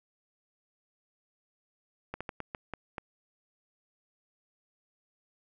slowing click train, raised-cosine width 0.5 ms, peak -21 dBFS, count 7, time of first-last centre 2.14-2.982 s, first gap 66 ms, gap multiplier 1.3, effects none

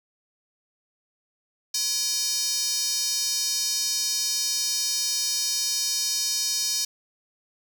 square tone with high-pass filter, 339.8 Hz, F4, 47 cents flat, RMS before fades -26 dBFS, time 1.74-6.85 s, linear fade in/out 5 ms, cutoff 5200 Hz, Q 3.5, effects none

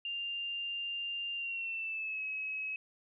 sine tone with pitch glide, 2794 to 2562 Hz, F7 to E7, 0 to -50 cents, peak -35 dBFS, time 0.05-2.76 s, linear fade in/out 2 ms, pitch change -150 cents, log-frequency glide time 1.35-2.23 s, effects none

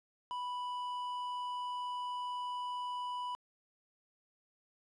sine tone with hard clipping, 987.8 Hz, B5, in tune, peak -38 dBFS, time 0.31-3.35 s, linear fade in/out 0 ms, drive 6 dB, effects resampled to 24000 Hz

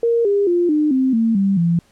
sine tone with pitch steps, 466.2 / 403.5 / 349.3 / 302.3 / 261.6 / 226.5 / 196.01 / 169.66 Hz, A#4 / G#4 / F4 / D#4 / C4 / A#3 / G3 / F3, 0 / -50 / 0 / -50 / 0 / -50 / 0 / -50 cents, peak -13 dBFS, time 0.03-1.79 s, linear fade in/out 2 ms, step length 220 ms, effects pink hiss -56 dBFS RMS until 1.91 s + low-pass 10000 Hz 12 dB/octave

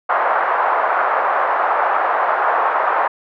pink band-pass noise, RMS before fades -17 dBFS, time 0.09-3.08 s, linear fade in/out 10 ms, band 670 to 1400 Hz, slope 24 dB/octave, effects none

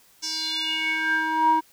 square tone with band-pass filter sweep, 317.7 Hz, D#4, 36 cents sharp, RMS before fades -24 dBFS, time 0.22-1.61 s, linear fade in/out 20 ms, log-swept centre 5800 to 800 Hz, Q 5.5, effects white hiss -57 dBFS RMS until 1.72 s

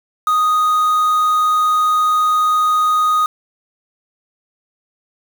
triangle tone with quantisation, 1244.5 Hz, D#6, in tune, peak -10 dBFS, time 0.27-3.26 s, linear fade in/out 2 ms, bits 5, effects none

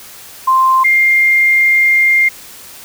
sine tone pair in turn, 1046.5 / 2112 Hz, C6 / C7, 0 / +16 cents, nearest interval octave, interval 1216 cents, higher second, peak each -7 dBFS, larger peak neither, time 0.47-0.84 / 0.84-2.29 s, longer second, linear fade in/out 10 ms, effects white hiss -35 dBFS RMS until 2.84 s

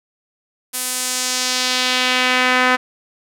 sawtooth tone with band-pass filter sweep, 253.3 Hz, B3, 44 cents sharp, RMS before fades -18 dBFS, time 0.73-2.77 s, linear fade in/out 20 ms, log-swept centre 11000 to 1600 Hz, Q 1.3, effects none

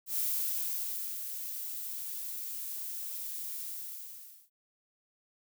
violet noise with ADSR envelope, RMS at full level -31 dBFS, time 0.06-4.5 s, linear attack 110 ms, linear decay 1000 ms, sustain -8 dB, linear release 900 ms, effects none

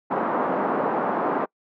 white band-pass noise, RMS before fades -24 dBFS, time 0.1-1.46 s, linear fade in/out 20 ms, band 200 to 1100 Hz, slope 24 dB/octave, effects noise-tail reverb RT60 0.1 s tail -26 dB re dry

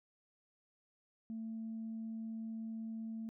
sine tone, 223.7 Hz, A3, 29 cents sharp, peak -39 dBFS, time 1.3-3.29 s, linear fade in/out 0 ms, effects tanh soft clip ceiling -36 dBFS

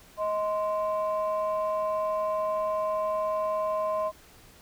sine tone pair together, 630 / 1040.7 Hz, D#5 / C6, +21 / -10 cents, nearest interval major sixth, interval 869 cents, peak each -26 / -29 dBFS, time 0.17-4.12 s, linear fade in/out 50 ms, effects tanh soft clip ceiling -20 dBFS + pink hiss -54 dBFS RMS until 4.61 s

